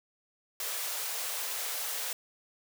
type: high-pass noise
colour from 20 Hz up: white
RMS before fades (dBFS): -35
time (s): 0.6-2.13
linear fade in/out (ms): 2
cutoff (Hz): 420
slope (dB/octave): 96
effects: none